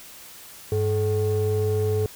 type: ring-modulated tone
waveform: triangle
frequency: 164.9 Hz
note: E3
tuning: 1 cent sharp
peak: -15 dBFS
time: 0.72-2.06 s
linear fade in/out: 0 ms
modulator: 265 Hz
effects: white hiss -44 dBFS RMS until 2.15 s